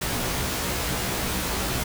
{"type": "noise with comb filter", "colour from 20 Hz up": "pink", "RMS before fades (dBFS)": -27, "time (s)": [0.01, 1.84], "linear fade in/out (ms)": 10, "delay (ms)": 16, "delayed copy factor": 0.95, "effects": []}